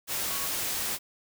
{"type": "tone in noise", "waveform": "sine", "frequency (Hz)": 1108.7, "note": "C#6", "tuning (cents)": 0, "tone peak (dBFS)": -41, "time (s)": [0.28, 0.5], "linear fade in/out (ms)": 50, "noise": "white", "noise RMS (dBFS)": -31, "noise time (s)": [0.07, 0.99], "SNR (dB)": -13, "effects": []}